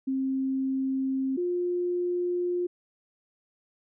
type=tone pair in turn; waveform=sine; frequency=265.9 / 354.4 Hz; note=C4 / F4; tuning=+28 / +25 cents; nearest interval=perfect fourth; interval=497 cents; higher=second; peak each=-25 dBFS; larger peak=neither; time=0.07-1.37 / 1.37-2.67 s; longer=neither; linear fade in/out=10 ms; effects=none